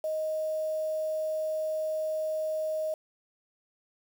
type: tone with quantisation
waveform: sine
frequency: 625 Hz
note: D#5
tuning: 8 cents sharp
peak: -28 dBFS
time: 0.04-2.94 s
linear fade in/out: 2 ms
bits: 8
effects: none